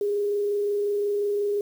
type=tone with frequency modulation; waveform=sine; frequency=409.4 Hz; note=G#4; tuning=25 cents flat; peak=-22 dBFS; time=0.01-1.61 s; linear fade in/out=2 ms; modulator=25.6 Hz; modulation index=0.22; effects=8-bit